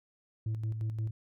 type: tone with tremolo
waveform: sine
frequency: 110 Hz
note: A2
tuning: in tune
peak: -27 dBFS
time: 0.46-1.11 s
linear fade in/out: 5 ms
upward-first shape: square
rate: 5.7 Hz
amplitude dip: 55%
effects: tanh soft clip ceiling -29 dBFS